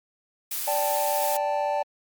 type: noise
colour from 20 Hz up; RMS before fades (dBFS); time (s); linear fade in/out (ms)
blue; -30; 0.51-1.37; 5
type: chord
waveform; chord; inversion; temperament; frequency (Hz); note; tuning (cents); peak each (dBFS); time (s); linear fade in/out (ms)
triangle; D suspended fourth; none; equal with one note detuned; 585 / 784 / 880; D5 / G5 / A5; -7 / 0 / 0; -25 / -27 / -26; 0.67-1.83; 10
effects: Opus 48 kbps